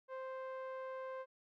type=tone with low-pass filter; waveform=sawtooth; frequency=523.3 Hz; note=C5; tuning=in tune; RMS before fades=-45 dBFS; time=0.08-1.26 s; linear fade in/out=50 ms; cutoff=1300 Hz; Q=1; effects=none